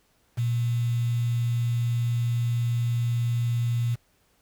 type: tone with quantisation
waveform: sine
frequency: 118.9 Hz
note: A#2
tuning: 35 cents sharp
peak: -22 dBFS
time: 0.37-3.96 s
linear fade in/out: 20 ms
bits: 7
effects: pink hiss -66 dBFS RMS until 4.41 s